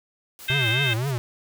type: noise with tremolo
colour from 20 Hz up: white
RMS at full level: -41 dBFS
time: 0.39-1.11 s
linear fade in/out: 0 ms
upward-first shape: sine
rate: 4.4 Hz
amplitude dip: 75%
type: harmonic tone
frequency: 523.3 Hz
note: C5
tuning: in tune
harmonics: 3 / 4 / 5 / 6 / 7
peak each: -28 / -29 / -26 / -29 / -28 dBFS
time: 0.48-0.94 s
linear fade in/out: 10 ms
type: tone with vibrato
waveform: square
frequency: 125.2 Hz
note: B2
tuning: 24 cents sharp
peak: -24 dBFS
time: 0.5-1.18 s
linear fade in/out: 0 ms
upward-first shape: triangle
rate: 3.9 Hz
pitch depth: 260 cents each way
effects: none